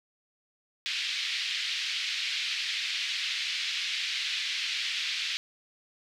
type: band-pass noise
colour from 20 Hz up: white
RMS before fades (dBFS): -32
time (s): 0.86-5.37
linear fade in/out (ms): 0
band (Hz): 2100 to 4200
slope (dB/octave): 24
effects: none